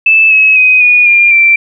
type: tone with pitch steps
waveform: sine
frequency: 2629 / 2570 / 2513 / 2457 / 2402 / 2349 Hz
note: E7 / E7 / D#7 / D#7 / D7 / D7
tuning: -5 / -45 / +17 / -22 / +38 / 0 cents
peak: -3 dBFS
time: 0.06-1.56 s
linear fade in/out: 5 ms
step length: 250 ms
effects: none